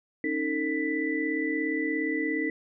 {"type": "tone cluster", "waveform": "sine", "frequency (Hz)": [273.9, 311, 451.7, 1983], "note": ["C#4", "D#4", "A4", "B6"], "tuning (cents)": [-21, -1, 45, 7], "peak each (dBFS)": [-33, -29, -34, -31], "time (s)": [0.24, 2.5], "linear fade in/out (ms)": 2, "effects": []}